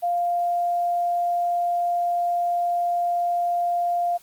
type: tone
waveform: sine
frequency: 698.5 Hz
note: F5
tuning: in tune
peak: -20 dBFS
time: 0.02-4.18 s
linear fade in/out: 20 ms
effects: white hiss -54 dBFS RMS until 4.22 s + Opus 32 kbps